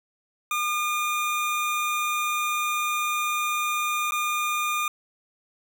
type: tone with dropouts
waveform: 25% pulse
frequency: 1212 Hz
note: D#6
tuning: 46 cents flat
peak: -20 dBFS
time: 0.51-4.88 s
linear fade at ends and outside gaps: 2 ms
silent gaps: 4.109-4.12 s
effects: none